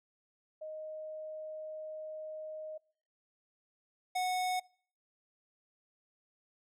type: tone pair in turn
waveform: sine / square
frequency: 622.3 / 735.1 Hz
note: D#5 / F#5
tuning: 0 / -11 cents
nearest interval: minor third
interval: 289 cents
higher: second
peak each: -40 / -31 dBFS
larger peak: second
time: 0.61-2.78 / 4.15-4.6 s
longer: first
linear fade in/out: 10 ms
effects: noise-tail reverb RT60 0.5 s tail -25 dB re dry + low-pass 12000 Hz 12 dB/octave